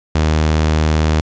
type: tone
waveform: sawtooth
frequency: 77.78 Hz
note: D#2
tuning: in tune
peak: -8 dBFS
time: 0.15-1.21 s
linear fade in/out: 5 ms
effects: resampled to 16000 Hz + 7-bit